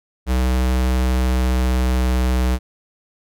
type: tone with pitch glide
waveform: square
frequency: 63.4 to 62.89 Hz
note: B1 to B1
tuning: +46 to +32 cents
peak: -16 dBFS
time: 0.26-2.59 s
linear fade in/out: 50 ms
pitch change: -14 cents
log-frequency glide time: 0.96-2.23 s
effects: none